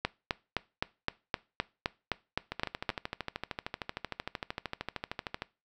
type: two click trains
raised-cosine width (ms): 0.3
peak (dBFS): -18 / -12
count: 39 / 12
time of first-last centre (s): 2.52-5.421 / 0.05-2.892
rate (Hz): 13.1 / 3.87
effects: noise-tail reverb RT60 0.3 s tail -21 dB re dry